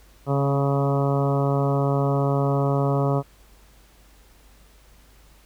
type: harmonic tone with a mistuned harmonic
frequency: 139.6 Hz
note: C#3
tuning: 13 cents sharp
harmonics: 1 / 2 / 3 / 4 / 5 / 6 / 7 / 8 / 9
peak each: -21 / -28 / -27 / -28 / -30 / -37 / -34 / -35 / -35 dBFS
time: 0.26-3.23 s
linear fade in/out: 50 ms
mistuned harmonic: 2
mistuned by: -15 cents
effects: added 50 Hz sine -52 dBFS peak until 5.45 s + pink hiss -56 dBFS RMS until 5.45 s